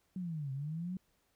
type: linear two-way sweep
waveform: sine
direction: down then up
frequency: 189.3 to 131.3 to 189.3 Hz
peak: -36 dBFS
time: 0.16-0.97 s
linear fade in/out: 2 ms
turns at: 0.52 s
effects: pink hiss -75 dBFS RMS until 1.35 s